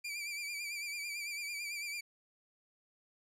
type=tone with vibrato; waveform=sawtooth; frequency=2345 Hz; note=D7; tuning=3 cents flat; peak=-35 dBFS; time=0.04-2.01 s; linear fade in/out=10 ms; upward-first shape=sine; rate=9 Hz; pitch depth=54 cents each way; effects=low-pass 12000 Hz 12 dB/octave